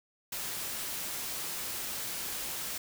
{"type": "noise", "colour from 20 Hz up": "white", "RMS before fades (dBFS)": -37, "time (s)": [0.32, 2.78], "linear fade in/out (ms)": 5, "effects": []}